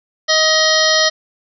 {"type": "harmonic tone with a mistuned harmonic", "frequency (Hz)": 630, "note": "D#5", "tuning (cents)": 21, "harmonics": [1, 2, 3, 5, 6, 7, 8, 9], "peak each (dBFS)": [-17, -22, -17, -20, -22, -19, -19, -20], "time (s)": [0.28, 1.1], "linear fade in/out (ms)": 20, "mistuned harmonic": 7, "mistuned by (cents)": -65, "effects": []}